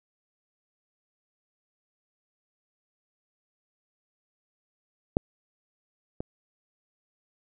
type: clicks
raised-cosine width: 2 ms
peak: -8 / -19 dBFS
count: 2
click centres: 5.169 / 6.205 s
effects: none